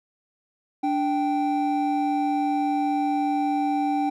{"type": "tone pair together", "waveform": "triangle", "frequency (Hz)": [292.5, 781], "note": ["D4", "G5"], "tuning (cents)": [-7, -7], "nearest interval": "octave + perfect fourth", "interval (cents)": 1700, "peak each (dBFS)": -22, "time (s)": [0.83, 4.1], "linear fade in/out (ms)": 10, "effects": []}